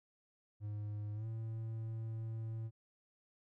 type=tone with pitch glide; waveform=triangle; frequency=104.6 to 112.11 Hz; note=G#2 to A2; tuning=+13 to +33 cents; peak=-37 dBFS; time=0.6-2.71 s; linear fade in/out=50 ms; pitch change=+120 cents; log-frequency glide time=1.14-1.26 s; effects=none